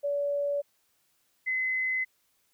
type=tone pair in turn; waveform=sine; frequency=572 / 2038 Hz; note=D5 / C7; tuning=-46 / -46 cents; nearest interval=octave + minor seventh; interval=2200 cents; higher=second; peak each=-26 dBFS; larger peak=neither; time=0.03-0.62 / 1.46-2.05 s; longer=neither; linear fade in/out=20 ms; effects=white hiss -71 dBFS RMS until 2.53 s